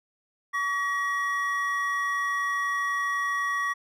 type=tone pair together; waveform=triangle; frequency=1136 / 1903.9 Hz; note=C#6 / A#6; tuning=+42 / +36 cents; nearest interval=major sixth; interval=894 cents; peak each=-26 dBFS; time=0.53-3.74 s; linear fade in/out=20 ms; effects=none